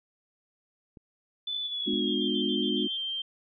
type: clicks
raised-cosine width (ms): 3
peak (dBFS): -35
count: 2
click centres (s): 0.972 / 1.934
type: tone with pitch glide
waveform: sine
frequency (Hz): 3498 to 3153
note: A7 to G7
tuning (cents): -11 to +9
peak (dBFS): -30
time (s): 1.47-3.22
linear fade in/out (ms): 5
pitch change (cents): -180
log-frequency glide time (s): 1.58-2.32
type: tone bursts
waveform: sine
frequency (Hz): 3442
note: A7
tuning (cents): -39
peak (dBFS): -38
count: 11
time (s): 1.51-2.976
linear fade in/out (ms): 10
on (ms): 76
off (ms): 63
type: chord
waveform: sine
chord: G# diminished seventh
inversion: none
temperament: just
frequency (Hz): 207.7 / 249.2 / 299 / 358.8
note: G#3 / B3 / D4 / F4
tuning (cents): 0 / +16 / +31 / +47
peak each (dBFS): -32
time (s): 1.86-2.88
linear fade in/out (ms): 20
effects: none